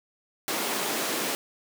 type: high-pass noise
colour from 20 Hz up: pink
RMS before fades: -29 dBFS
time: 0.48-1.35 s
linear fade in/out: 0 ms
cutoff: 230 Hz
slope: 24 dB/octave
effects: none